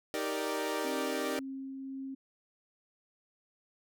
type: chord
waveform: sawtooth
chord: Eb major seventh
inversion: none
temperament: equal with one note detuned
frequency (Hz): 311.1 / 390.2 / 466.2 / 587.3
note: Eb4 / G4 / Bb4 / D5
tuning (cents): 0 / -8 / 0 / 0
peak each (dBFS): -34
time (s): 0.14-1.39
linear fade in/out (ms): 0
type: tone with tremolo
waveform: sine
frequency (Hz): 268.3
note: C4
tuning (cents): +44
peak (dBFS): -37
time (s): 0.84-2.15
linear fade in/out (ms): 10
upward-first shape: triangle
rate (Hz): 1.9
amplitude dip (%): 25
effects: none